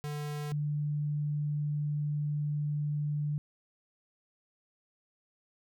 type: tone pair in turn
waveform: square / sine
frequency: 147.9 / 147.9 Hz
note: D3 / D3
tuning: +13 / +13 cents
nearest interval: unison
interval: 0 cents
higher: neither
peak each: -35 / -29 dBFS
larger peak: second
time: 0.04-0.52 / 0.52-3.38 s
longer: second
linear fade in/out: 0 ms
effects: none